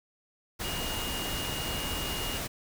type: tone in noise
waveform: sine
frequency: 2856 Hz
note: F7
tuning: 38 cents sharp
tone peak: -37 dBFS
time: 0.63-2.39 s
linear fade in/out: 20 ms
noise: pink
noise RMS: -34 dBFS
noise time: 0.59-2.48 s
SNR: -6 dB
effects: none